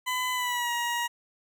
20% pulse tone with pitch glide, 1007 to 951 Hz, B5 to A#5, +33 to +34 cents, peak -22 dBFS, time 0.06-1.08 s, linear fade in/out 20 ms, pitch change -99 cents, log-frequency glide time 0.33-0.71 s, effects none

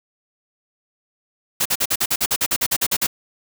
white noise bursts, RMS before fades -19 dBFS, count 15, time 1.6-3.069 s, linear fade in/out 10 ms, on 55 ms, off 46 ms, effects none

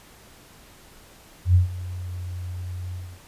sine tone with ADSR envelope, 89.9 Hz, F#2, 49 cents flat, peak -11 dBFS, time 1.45-3.21 s, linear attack 96 ms, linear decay 130 ms, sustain -18 dB, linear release 280 ms, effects pink hiss -50 dBFS RMS until 3.27 s + resampled to 32000 Hz

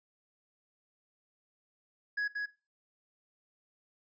triangle tone with echo, 1671 Hz, G#6, 10 cents sharp, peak -28 dBFS, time 2.17-2.28 s, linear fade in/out 10 ms, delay 180 ms, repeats 1, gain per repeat -3 dB, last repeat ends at 2.46 s, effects noise-tail reverb RT60 0.3 s tail -18 dB re dry + resampled to 16000 Hz

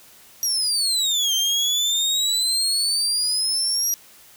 30% pulse exponential two-way sweep, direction down then up, 5760 to 3129 to 5760 Hz, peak -16 dBFS, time 0.43-3.94 s, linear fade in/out 0 ms, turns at 1.34 s, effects white hiss -49 dBFS RMS until 4.36 s

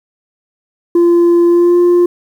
sine tone with pitch glide, 344.2 to 351.2 Hz, F4 to F4, -25 to +10 cents, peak -3 dBFS, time 0.95-2.06 s, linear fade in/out 5 ms, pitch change +35 cents, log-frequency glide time 1.47-1.78 s, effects tanh soft clip ceiling -5 dBFS + 7-bit

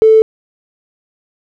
triangle tone with tanh clipping, 440 Hz, A4, in tune, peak -3 dBFS, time 0.02-0.22 s, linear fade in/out 0 ms, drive 2 dB, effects none

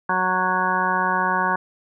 harmonic tone, 184.4 Hz, F#3, 6 cents flat, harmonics 1 / 2 / 3 / 4 / 5 / 6 / 8 / 9, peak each -30 / -32 / -33 / -29 / -23 / -24 / -25 / -28 dBFS, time 0.09-1.56 s, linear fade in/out 5 ms, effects none

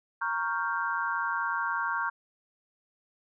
sine chord, G half-diminished seventh, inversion first, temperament equal, 932.3 / 1108.7 / 1396.9 / 1568 Hz, Bb5 / Db6 / F6 / G6, 0 / 0 / 0 / 0 cents, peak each -33 dBFS, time 0.21-2.1 s, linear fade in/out 10 ms, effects none

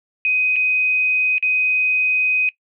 sine tone with dropouts, 2509 Hz, D#7, 14 cents sharp, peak -15 dBFS, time 0.25-2.49 s, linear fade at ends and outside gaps 1 ms, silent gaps 0.559-0.564 / 1.382-1.426 s, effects noise-tail reverb RT60 0.1 s tail -20 dB re dry

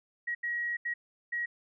sine tone bursts at uneven times, 1903 Hz, A#6, 35 cents sharp, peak -30 dBFS, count 4, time 0.27-0.35 / 0.43-0.77 / 0.85-0.94 / 1.32-1.46 s, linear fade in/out 10 ms, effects none

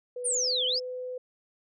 sine tone with pitch glide, 493.9 to 504 Hz, B4 to B4, 0 to +35 cents, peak -33 dBFS, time 0.16-1.18 s, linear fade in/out 5 ms, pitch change +35 cents, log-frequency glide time 0.27-0.46 s
sine exponential two-way sweep, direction down then up, 9750 to 2960 to 5440 Hz, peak -25 dBFS, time 0.24-0.8 s, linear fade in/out 20 ms, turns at 0.66 s
effects none

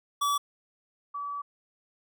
square / sine tone pair in turn, 1147 / 1147 Hz, D6 / D6, -41 / -41 cents, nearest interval unison, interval 0 cents, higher neither, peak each -25 / -32 dBFS, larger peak first, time 0.21-0.38 / 1.14-1.42 s, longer second, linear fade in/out 10 ms, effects none

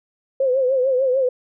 sine tone with vibrato, 521 Hz, C5, 7 cents flat, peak -15 dBFS, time 0.4-1.29 s, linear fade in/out 5 ms, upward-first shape triangle, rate 6.7 Hz, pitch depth 98 cents each way, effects none

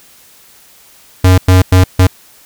square tone bursts at uneven times, 92.3 Hz, F#2, 4 cents flat, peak -4 dBFS, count 4, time 1.24-1.38 / 1.48-1.62 / 1.72-1.84 / 1.99-2.07 s, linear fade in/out 5 ms, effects white hiss -43 dBFS RMS until 2.45 s

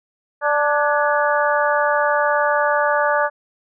harmonic tone with a mistuned harmonic, 293.7 Hz, D4, in tune, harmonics 2 / 3 / 4 / 5 / 6, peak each -19 / -21 / -22 / -23 / -24 dBFS, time 0.41-3.3 s, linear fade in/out 50 ms, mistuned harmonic 6, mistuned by -74 cents, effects none

